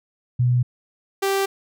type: tone pair in turn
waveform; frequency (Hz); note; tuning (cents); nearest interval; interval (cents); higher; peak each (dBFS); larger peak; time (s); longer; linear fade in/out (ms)
sine / sawtooth; 123.47 / 391.3; B2 / G4; 0 / -3; octave + minor sixth; 1997; second; -15; neither; 0.39-0.63 / 1.22-1.46; neither; 10
effects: none